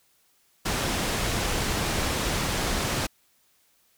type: low-pass noise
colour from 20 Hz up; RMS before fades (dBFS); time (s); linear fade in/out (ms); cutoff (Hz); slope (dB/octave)
pink; -27; 0.65-3.07; 10; 9500; 12
effects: white hiss -65 dBFS RMS until 3.97 s